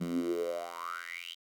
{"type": "tone with high-pass filter sweep", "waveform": "10% pulse", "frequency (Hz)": 85.6, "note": "F2", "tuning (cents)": -34, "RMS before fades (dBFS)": -36, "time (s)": [0, 1.35], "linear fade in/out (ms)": 20, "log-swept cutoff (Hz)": [180, 3300], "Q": 9.6, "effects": []}